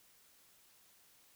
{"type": "silence", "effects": ["white hiss -66 dBFS RMS until 1.35 s"]}